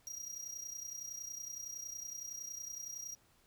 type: tone with amplitude modulation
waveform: 45% pulse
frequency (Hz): 5720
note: F8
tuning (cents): +41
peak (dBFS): -40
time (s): 0.07-3.15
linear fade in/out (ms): 0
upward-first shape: sine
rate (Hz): 30.8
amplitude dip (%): 70
effects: pink hiss -69 dBFS RMS until 3.46 s